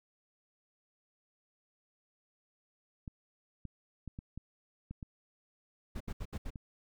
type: clicks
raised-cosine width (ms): 5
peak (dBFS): -30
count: 9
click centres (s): 3.078 / 3.653 / 4.077 / 4.189 / 4.376 / 4.91 / 5.028 / 6.082 / 6.558
type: noise bursts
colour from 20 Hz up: brown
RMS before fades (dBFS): -39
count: 5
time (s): 5.95-6.505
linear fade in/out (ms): 10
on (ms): 55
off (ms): 70
effects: none